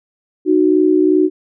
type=tone pair together; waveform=sine; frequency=307.4 / 370 Hz; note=D#4 / F#4; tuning=-21 / 0 cents; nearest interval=minor third; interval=321 cents; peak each=-12 / -12 dBFS; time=0.45-1.3 s; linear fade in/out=50 ms; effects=none